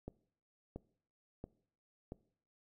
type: click train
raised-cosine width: 2 ms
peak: -30 dBFS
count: 4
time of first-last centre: 0.08-2.121 s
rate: 1.47 Hz
effects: noise-tail reverb RT60 0.6 s tail -21 dB re dry